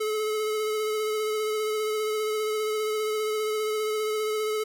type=tone with vibrato; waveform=square; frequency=430 Hz; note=A4; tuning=40 cents flat; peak=-26 dBFS; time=0-4.64 s; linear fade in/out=10 ms; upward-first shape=sine; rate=15 Hz; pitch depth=19 cents each way; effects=none